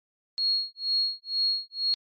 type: tone with tremolo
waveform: sine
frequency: 4301 Hz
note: C8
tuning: 47 cents sharp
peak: -21 dBFS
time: 0.38-1.94 s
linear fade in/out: 0 ms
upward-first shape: sine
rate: 2.1 Hz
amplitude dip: 100%
effects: MP3 32 kbps